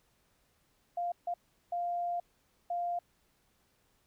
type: tone bursts at uneven times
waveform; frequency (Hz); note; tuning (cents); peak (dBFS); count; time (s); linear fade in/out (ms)
sine; 698.5; F5; 0; -31; 4; 0.97-1.12 / 1.27-1.34 / 1.72-2.2 / 2.7-2.99; 5
effects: pink hiss -72 dBFS RMS until 4.06 s